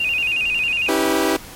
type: tone with vibrato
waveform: sine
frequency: 2637 Hz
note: E7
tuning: in tune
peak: -17 dBFS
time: 0-0.89 s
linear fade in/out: 5 ms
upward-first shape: square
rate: 11 Hz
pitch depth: 91 cents each way
type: chord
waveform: sawtooth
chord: C# half-diminished seventh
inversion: none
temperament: equal with one note detuned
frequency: 277.2 / 322.8 / 392 / 493.9 Hz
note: C#4 / E4 / G4 / B4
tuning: 0 / -36 / 0 / 0 cents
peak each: -20 / -16 / -17 / -20 dBFS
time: 0.88-1.37 s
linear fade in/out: 10 ms
effects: pink hiss -38 dBFS RMS until 1.55 s + MP3 64 kbps